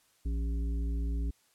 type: harmonic tone with a mistuned harmonic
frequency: 57.5 Hz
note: A#1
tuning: 23 cents flat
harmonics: 1 / 3 / 5 / 7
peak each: -29 / -44 / -43 / -52 dBFS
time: 0.25-1.31 s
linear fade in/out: 10 ms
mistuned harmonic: 5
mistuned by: -64 cents
effects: white hiss -68 dBFS RMS until 1.54 s + low-pass 12000 Hz 12 dB/octave